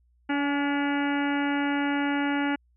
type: harmonic tone with a mistuned harmonic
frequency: 285.6 Hz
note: D4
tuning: 48 cents flat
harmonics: 1 / 2 / 3 / 4 / 5 / 6 / 7 / 8 / 9 / 10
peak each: -25 / -38 / -32 / -43 / -34 / -36 / -38 / -39 / -46 / -41 dBFS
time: 0.29-2.56 s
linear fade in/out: 10 ms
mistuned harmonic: 3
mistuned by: -20 cents
effects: added 60 Hz sine -61 dBFS peak until 2.76 s